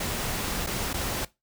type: noise with dropouts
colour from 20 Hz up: pink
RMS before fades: -30 dBFS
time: 0-1.25 s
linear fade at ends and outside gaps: 5 ms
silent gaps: 0.664-0.67 / 0.932-0.94 s
effects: noise-tail reverb RT60 0.2 s tail -19 dB re dry